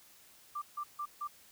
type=tone bursts; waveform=sine; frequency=1181 Hz; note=D6; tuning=9 cents sharp; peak=-35 dBFS; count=4; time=0.55-1.276 s; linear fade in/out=10 ms; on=69 ms; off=150 ms; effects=white hiss -60 dBFS RMS until 1.51 s